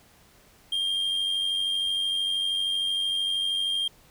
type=tone with amplitude modulation; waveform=triangle; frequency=3204 Hz; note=G7; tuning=37 cents sharp; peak=-21 dBFS; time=0.72-3.88 s; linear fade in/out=5 ms; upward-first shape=sine; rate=93 Hz; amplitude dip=40%; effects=pink hiss -57 dBFS RMS until 4.1 s